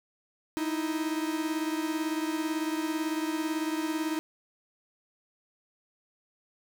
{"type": "beating tone pair", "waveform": "45% pulse", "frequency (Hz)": [311.1, 329.1], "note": ["D#4", "E4"], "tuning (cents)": [0, -3], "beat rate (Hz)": 18, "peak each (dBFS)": [-30, -34], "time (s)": [0.57, 4.19], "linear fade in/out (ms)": 0, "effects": []}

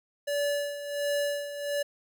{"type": "tone with tremolo", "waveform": "square", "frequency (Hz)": 576, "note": "D5", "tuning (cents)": -34, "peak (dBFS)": -26, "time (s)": [0.27, 1.83], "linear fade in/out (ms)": 10, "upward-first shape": "sine", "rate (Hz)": 1.4, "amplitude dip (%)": 70, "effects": []}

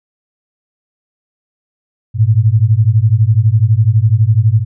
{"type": "beating tone pair", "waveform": "sine", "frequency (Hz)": [103.83, 115.83], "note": ["G#2", "A#2"], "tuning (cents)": [0, -11], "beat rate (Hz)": 12, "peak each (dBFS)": -10, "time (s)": [2.14, 4.65], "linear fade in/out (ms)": 50, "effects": []}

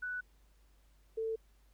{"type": "tone pair in turn", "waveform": "sine", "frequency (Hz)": [1484, 446.1], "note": ["F#6", "A4"], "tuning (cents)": [5, 24], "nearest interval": "octave + major sixth", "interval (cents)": 2081, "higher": "first", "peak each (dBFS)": [-36, -33], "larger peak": "second", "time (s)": [[0.02, 0.21], [1.17, 1.36]], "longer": "neither", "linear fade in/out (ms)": 10, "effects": ["added 50 Hz sine -63 dBFS peak until 1.73 s", "pink hiss -73 dBFS RMS until 1.73 s"]}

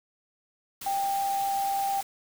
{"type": "tone in noise", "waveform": "sine", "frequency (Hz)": 790, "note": "G5", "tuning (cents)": 13, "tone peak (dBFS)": -25, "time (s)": [0.86, 2.01], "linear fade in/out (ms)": 5, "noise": "white", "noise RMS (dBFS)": -39, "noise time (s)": [0.81, 2.03], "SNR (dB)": 11, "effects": []}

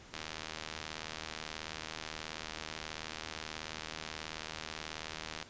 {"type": "click train", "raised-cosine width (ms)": 0.2, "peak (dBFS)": -22, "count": 416, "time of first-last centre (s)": [0.14, 5.427], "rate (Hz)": 78.5, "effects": ["pink hiss -55 dBFS RMS until 5.49 s", "resampled to 16000 Hz"]}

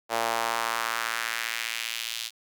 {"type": "tone with high-pass filter sweep", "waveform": "sawtooth", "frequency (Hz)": 114.9, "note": "A#2", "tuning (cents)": -25, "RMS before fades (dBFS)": -30, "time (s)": [0.09, 2.31], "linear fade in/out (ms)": 50, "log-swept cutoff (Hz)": [660, 3600], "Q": 1.7, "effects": []}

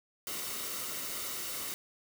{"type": "noise with comb filter", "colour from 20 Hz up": "white", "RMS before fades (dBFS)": -38, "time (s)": [0.27, 1.74], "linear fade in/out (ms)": 0, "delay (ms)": 1.2, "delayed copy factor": -0.5, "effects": []}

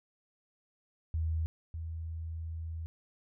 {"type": "tone pair in turn", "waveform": "sine", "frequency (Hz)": [80.4, 81.48], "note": ["E2", "E2"], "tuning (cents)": [-43, -20], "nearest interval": "unison", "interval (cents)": 23, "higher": "second", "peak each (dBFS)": [-29, -36], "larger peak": "first", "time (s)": [[1.14, 1.46], [1.74, 2.86]], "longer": "second", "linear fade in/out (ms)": 0, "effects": []}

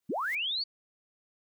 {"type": "noise with exponential growth", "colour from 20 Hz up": "white", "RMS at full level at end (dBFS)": -47, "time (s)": [0, 0.35], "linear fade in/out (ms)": 1, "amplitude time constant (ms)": 75}
{"type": "linear sweep", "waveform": "sine", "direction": "up", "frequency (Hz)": [146.83, 4600], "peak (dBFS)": -29, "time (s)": [0.09, 0.64], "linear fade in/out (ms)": 10}
{"effects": []}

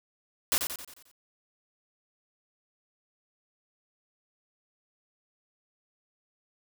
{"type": "noise with echo", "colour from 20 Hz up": "white", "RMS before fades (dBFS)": -25, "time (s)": [0.52, 0.58], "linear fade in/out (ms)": 0, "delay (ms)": 89, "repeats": 6, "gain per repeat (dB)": -6, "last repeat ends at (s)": 1.114, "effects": []}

